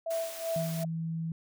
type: tone with tremolo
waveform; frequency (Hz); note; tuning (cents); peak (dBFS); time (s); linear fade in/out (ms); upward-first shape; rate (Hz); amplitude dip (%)
sine; 659.3; E5; 0; -28; 0.06-0.85; 5; sine; 2.6; 85
type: high-pass noise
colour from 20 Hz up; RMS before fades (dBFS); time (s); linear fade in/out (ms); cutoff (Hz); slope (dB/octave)
white; -43; 0.1-0.84; 10; 300; 48
type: tone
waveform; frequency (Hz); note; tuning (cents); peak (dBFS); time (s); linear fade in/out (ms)
sine; 163.5; E3; -14; -31; 0.56-1.32; 2
effects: none